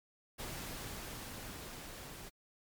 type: noise with level ramp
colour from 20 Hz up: pink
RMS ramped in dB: -43 to -49 dBFS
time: 0.38-2.3 s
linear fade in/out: 20 ms
effects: MP3 96 kbps